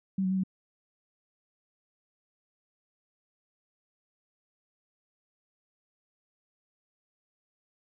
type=tone with pitch steps; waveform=sine; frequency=192.1 / 186.4 / 190.1 / 188 Hz; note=G3 / F#3 / F#3 / F#3; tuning=-35 / +13 / +47 / +28 cents; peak=-25 dBFS; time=0.18-0.436 s; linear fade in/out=5 ms; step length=64 ms; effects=none